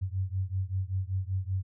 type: beating tone pair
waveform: sine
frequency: 92.5 / 97.7 Hz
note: F#2 / G2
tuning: 0 / -5 cents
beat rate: 5.2 Hz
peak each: -31 / -32 dBFS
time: 0.01-1.63 s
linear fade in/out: 20 ms
effects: none